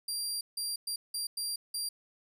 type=tone bursts at uneven times; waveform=25% pulse; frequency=4749 Hz; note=D8; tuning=18 cents sharp; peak=-28 dBFS; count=6; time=0.08-0.41 / 0.57-0.76 / 0.87-0.96 / 1.14-1.27 / 1.37-1.56 / 1.74-1.89 s; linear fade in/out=5 ms; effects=none